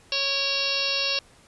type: harmonic tone with a mistuned harmonic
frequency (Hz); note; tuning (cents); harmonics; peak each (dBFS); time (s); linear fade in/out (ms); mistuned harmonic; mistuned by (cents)
551; C#5; -11; 1 / 2 / 3 / 4 / 5 / 6 / 7 / 8 / 9 / 10; -34 / -38 / -39 / -40 / -28 / -34 / -31 / -29 / -34 / -31; 0.12-1.19; 2; 4; +77
effects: pink hiss -55 dBFS RMS until 1.47 s + resampled to 24000 Hz